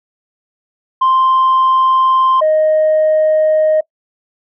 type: tone pair in turn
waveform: sine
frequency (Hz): 1046.5 / 622.3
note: C6 / D#5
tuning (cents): 0 / 0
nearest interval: major sixth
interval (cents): 900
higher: first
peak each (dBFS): -7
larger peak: neither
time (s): 1.01-2.41 / 2.41-3.81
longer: neither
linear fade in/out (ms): 10
effects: noise-tail reverb RT60 0.1 s tail -22 dB re dry + tanh soft clip ceiling -6 dBFS